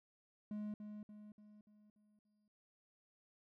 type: tone with echo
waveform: triangle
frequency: 210.1 Hz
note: G#3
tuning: 20 cents sharp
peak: -39 dBFS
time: 0.51-0.74 s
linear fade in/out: 2 ms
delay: 290 ms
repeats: 6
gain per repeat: -6 dB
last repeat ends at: 2.48 s
effects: none